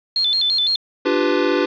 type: tone with vibrato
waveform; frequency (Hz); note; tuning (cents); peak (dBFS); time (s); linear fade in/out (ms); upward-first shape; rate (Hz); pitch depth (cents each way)
sine; 3857; B7; -42; -15; 0.16-0.76; 2; square; 5.9; 160
type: chord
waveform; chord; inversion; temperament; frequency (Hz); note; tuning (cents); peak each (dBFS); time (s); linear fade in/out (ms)
square; G dominant seventh; second; equal with one note detuned; 293.7 / 349.2 / 392 / 497.6; D4 / F4 / G4 / B4; 0 / 0 / 0 / +13; -22; 1.05-1.66; 10
effects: resampled to 11025 Hz + 7-bit